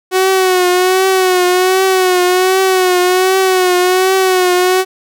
sawtooth tone with vibrato, 370 Hz, F#4, in tune, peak -5 dBFS, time 0.11-4.85 s, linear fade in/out 50 ms, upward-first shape triangle, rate 1.3 Hz, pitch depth 59 cents each way, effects none

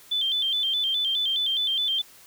sine tone with vibrato, 3325 Hz, G#7, 1 cent sharp, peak -22 dBFS, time 0.11-2.02 s, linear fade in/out 10 ms, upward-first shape square, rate 4.8 Hz, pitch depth 86 cents each way, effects white hiss -51 dBFS RMS until 2.26 s

